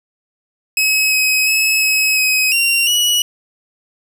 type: tone with pitch steps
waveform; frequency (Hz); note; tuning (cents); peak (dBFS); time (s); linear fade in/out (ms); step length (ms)
sawtooth; 2560 / 2540 / 2580 / 2559 / 2532 / 2761 / 2927; D#7 / D#7 / E7 / D#7 / D#7 / F7 / F#7; +49 / +35 / -38 / +48 / +30 / -20 / -19; -9; 0.77-3.22; 2; 350
effects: none